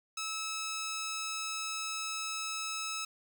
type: tone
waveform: 10% pulse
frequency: 1300 Hz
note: E6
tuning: 24 cents flat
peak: -27 dBFS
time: 0.17-3.05 s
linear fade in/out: 5 ms
effects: none